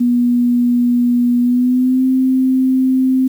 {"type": "tone with pitch glide", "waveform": "sine", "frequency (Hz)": [242.7, 260.1], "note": ["B3", "C4"], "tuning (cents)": [-30, -10], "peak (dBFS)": -10, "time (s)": [0, 3.28], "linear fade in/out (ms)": 10, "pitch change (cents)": 120, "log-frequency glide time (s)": [1.4, 2.04], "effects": ["7-bit"]}